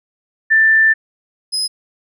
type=tone pair in turn; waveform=sine / 35% pulse; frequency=1774 / 5063 Hz; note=A6 / D#8; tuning=+14 / +29 cents; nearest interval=octave + tritone; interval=1815 cents; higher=second; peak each=-8 / -14 dBFS; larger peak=first; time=0.5-0.94 / 1.52-1.68 s; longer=first; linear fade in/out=20 ms; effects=none

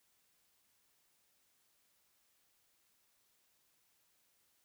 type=silence; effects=white hiss -75 dBFS RMS until 4.64 s

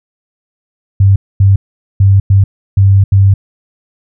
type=tone bursts at uneven times; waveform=sine; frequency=98 Hz; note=G2; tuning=in tune; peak=-3 dBFS; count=6; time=1-1.16 / 1.4-1.56 / 2-2.2 / 2.3-2.44 / 2.77-3.04 / 3.12-3.34 s; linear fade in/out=5 ms; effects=none

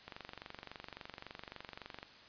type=click train; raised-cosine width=0.3 ms; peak=-29 dBFS; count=47; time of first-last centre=0.08-2.029 s; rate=23.6 Hz; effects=white hiss -57 dBFS RMS until 2.28 s + resampled to 11025 Hz

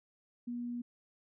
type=tone; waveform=sine; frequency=240.9 Hz; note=B3; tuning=43 cents flat; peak=-36 dBFS; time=0.47-0.82 s; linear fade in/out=10 ms; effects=none

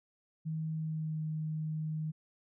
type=tone with pitch glide; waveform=sine; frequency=158.4 to 155.95 Hz; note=D#3 to D#3; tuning=+31 to +4 cents; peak=-33 dBFS; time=0.45-2.12 s; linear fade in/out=20 ms; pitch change=-27 cents; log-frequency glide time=0.73-1.22 s; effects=none

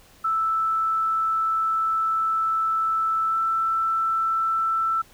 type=tone with pitch glide; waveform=sine; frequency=1318.5 to 1329.2 Hz; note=E6 to E6; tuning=0 to +14 cents; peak=-20 dBFS; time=0.24-5.02 s; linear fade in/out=10 ms; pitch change=+14 cents; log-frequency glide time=3.28-3.37 s; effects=pink hiss -53 dBFS RMS until 5.13 s

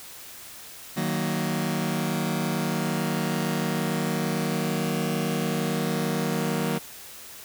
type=chord; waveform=sawtooth; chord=D# minor; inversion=none; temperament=just; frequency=155.56 / 186.68 / 233.3 Hz; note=D#3 / F#3 / A#3; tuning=0 / +16 / +2 cents; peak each=-25 dBFS; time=0.96-6.79 s; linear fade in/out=20 ms; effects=white hiss -43 dBFS RMS until 7.44 s

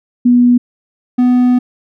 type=tone pair in turn; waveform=sine / triangle; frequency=244.1 / 248.4 Hz; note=B3 / B3; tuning=-20 / +10 cents; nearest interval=unison; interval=30 cents; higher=second; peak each=-5 dBFS; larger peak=neither; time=0.25-0.58 / 1.18-1.59 s; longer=second; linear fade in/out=10 ms; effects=none

